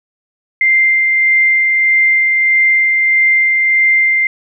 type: tone with tremolo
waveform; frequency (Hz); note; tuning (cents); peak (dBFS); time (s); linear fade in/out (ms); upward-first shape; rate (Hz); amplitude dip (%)
sine; 2093; C7; 0; -7; 0.61-4.27; 2; sine; 1.6; 25
effects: none